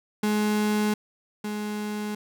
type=tone pair in turn; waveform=35% pulse; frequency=210.9 / 209.9 Hz; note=G#3 / G#3; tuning=+27 / +19 cents; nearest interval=unison; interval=8 cents; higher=first; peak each=-20 / -27 dBFS; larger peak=first; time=0.23-0.94 / 1.44-2.15 s; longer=neither; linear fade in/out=5 ms; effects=none